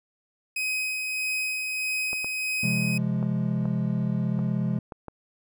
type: tone with tremolo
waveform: 40% pulse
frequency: 2522 Hz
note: D#7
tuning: 23 cents sharp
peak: -24 dBFS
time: 0.56-2.98 s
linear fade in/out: 5 ms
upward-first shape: sine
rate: 1.6 Hz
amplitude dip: 30%
type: clicks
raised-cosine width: 1 ms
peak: -23 dBFS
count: 7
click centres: 2.131 / 2.245 / 3.228 / 3.655 / 4.391 / 4.922 / 5.083 s
type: chord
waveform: triangle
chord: F minor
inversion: second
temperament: equal with one note detuned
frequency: 130.81 / 171.61 / 207.7 Hz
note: C3 / F3 / Ab3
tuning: 0 / -30 / 0 cents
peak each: -26 dBFS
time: 2.63-4.79 s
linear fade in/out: 5 ms
effects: none